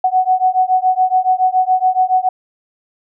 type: beating tone pair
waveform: sine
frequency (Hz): 740 / 747.1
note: F#5 / F#5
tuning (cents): 0 / +17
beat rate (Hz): 7.1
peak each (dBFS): -14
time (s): 0.04-2.29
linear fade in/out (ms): 5
effects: none